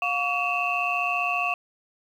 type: tone cluster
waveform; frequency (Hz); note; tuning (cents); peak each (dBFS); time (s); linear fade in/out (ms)
sine; 711 / 1133 / 2585 / 2720; F5 / C#6 / E7 / F7; +31 / +37 / -34 / -46; -28; 0.02-1.54; 2
effects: tanh soft clip ceiling -13 dBFS + 9-bit